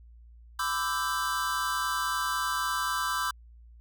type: chord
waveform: square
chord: E minor seventh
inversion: second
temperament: equal with one note detuned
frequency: 1005 / 1174.7 / 1318.5 / 1568 Hz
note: B5 / D6 / E6 / G6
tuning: +30 / 0 / 0 / 0 cents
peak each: -34 dBFS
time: 0.59-3.31 s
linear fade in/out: 5 ms
effects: added 58 Hz sine -49 dBFS peak until 3.8 s